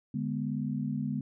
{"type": "chord", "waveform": "sine", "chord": "G# diminished", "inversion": "second", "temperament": "equal", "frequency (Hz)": [146.83, 207.7, 246.9], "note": ["D3", "G#3", "B3"], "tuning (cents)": [0, 0, 0], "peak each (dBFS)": -34, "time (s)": [0.14, 1.21], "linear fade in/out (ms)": 5, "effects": []}